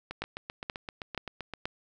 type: two click trains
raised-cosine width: 0.3 ms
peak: -21 / -16 dBFS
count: 12 / 4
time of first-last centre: 0.11-1.537 / 0.22-1.655 s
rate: 7.71 / 2.09 Hz
effects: none